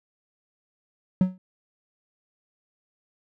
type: tone with exponential decay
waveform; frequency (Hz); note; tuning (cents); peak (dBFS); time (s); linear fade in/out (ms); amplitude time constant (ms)
triangle; 185; F#3; 0; -11; 1.21-1.38; 2; 36
effects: none